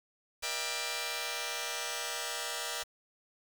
5% pulse chord, E half-diminished seventh, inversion second, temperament just, 474.7 / 593.3 / 659.3 / 791.1 Hz, Bb4 / D5 / E5 / G5, +31 / +18 / 0 / +16 cents, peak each -29 dBFS, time 0.42-2.84 s, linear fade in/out 20 ms, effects 8-bit

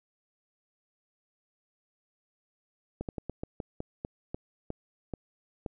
slowing click train, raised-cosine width 2 ms, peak -21 dBFS, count 12, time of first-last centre 3.01-5.662 s, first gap 78 ms, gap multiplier 1.21, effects none

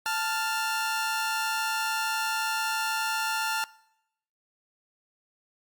sawtooth tone pair together, 882 / 1396.9 Hz, A5 / F6, +4 / 0 cents, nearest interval minor sixth, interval 796 cents, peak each -26 dBFS, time 0.06-3.64 s, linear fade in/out 0 ms, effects noise-tail reverb RT60 0.8 s tail -22 dB re dry + Opus 48 kbps

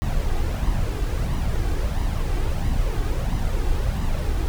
brown noise with flanger, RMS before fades -22 dBFS, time 0.02-4.48 s, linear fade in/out 0 ms, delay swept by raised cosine 1 to 2.6 ms, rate 1.5 Hz, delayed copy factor +0.5, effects none

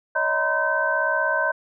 sine tone cluster, 570 / 632 / 948 / 1024 / 1540 Hz, C#5 / D#5 / A#5 / C6 / G6, +48 / +27 / +29 / -38 / -31 cents, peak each -29 / -26 / -29 / -28 / -22 dBFS, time 0.15-1.52 s, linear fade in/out 10 ms, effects none

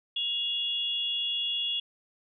sine tone pair together, 2828 / 3363 Hz, F7 / G#7, +21 / +21 cents, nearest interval minor third, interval 300 cents, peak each -32 / -29 dBFS, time 0.16-1.8 s, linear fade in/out 5 ms, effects none

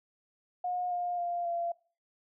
sine tone with pitch steps, 720 / 708.4 / 697.1 / 685.9 Hz, F#5 / F5 / F5 / F5, -47 / +24 / -3 / -31 cents, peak -30 dBFS, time 0.64-1.72 s, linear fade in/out 5 ms, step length 270 ms, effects noise-tail reverb RT60 0.4 s tail -22 dB re dry

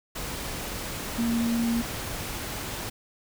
sine tone in noise, 232.8 Hz, A#3, 2 cents flat, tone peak -23 dBFS, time 1.18-1.82 s, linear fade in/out 10 ms, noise pink, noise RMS -34 dBFS, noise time 0.15-2.9 s, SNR +8 dB, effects none

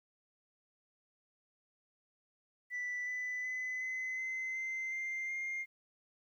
sine tone with pitch steps, 1975.5 / 1995 / 2015 / 2035 / 2055 / 2075 / 2095 / 2116 Hz, B6 / B6 / B6 / C7 / C7 / C7 / C7 / C7, 0 / +17 / +34 / -49 / -32 / -15 / +2 / +19 cents, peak -34 dBFS, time 2.7-5.66 s, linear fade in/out 50 ms, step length 370 ms, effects tanh soft clip ceiling -34 dBFS + 12-bit

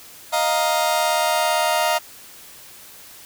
sawtooth chord, Eb suspended second, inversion none, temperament just, 622.3 / 700 / 933.4 Hz, Eb5 / F5 / Bb5, 0 / +4 / +2 cents, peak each -18 dBFS, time 0.32-1.99 s, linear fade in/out 20 ms, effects white hiss -43 dBFS RMS until 3.25 s

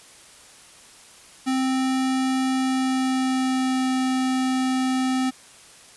square tone with pitch glide, 261.6 to 259.2 Hz, C4 to C4, 0 to -16 cents, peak -21 dBFS, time 1.46-5.31 s, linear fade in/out 20 ms, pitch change -16 cents, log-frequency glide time 2.54-3.91 s, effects white hiss -48 dBFS RMS until 5.96 s + resampled to 24000 Hz

